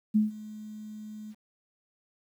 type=tone with ADSR envelope; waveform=sine; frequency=213.8 Hz; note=A3; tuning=49 cents flat; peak=-18 dBFS; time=0.14-1.35 s; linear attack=19 ms; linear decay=150 ms; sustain=-21 dB; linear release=45 ms; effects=10-bit